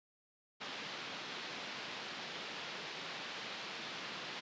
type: band-pass noise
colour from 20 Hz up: white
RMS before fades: -45 dBFS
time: 0.6-4.41 s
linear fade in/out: 20 ms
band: 140 to 4200 Hz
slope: 24 dB/octave
effects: resampled to 16000 Hz